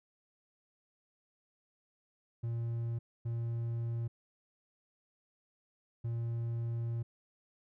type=tone bursts at uneven times; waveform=triangle; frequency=116.54 Hz; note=A#2; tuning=in tune; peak=-31 dBFS; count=3; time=2.43-2.99 / 3.25-4.08 / 6.04-7.03 s; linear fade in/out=10 ms; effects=none